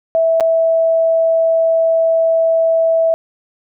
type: tone with dropouts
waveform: sine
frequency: 655 Hz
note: E5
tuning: 11 cents flat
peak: -10 dBFS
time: 0.15-3.14 s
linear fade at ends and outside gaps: 0 ms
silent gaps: 0.4-0.407 s
effects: none